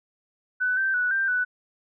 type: tone with pitch steps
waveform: sine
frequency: 1499 / 1558 / 1477 / 1575 / 1488 Hz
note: F#6 / G6 / F#6 / G6 / F#6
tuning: +22 / -11 / -3 / +8 / +9 cents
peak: -21 dBFS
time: 0.6-1.45 s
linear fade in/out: 20 ms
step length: 170 ms
effects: none